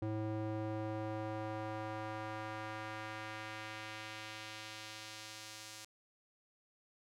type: tone with band-pass filter sweep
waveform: square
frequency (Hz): 108.4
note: A2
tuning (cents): -25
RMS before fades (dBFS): -43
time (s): 0.02-5.85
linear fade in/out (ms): 5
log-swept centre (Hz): 330 to 6500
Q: 0.88
effects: none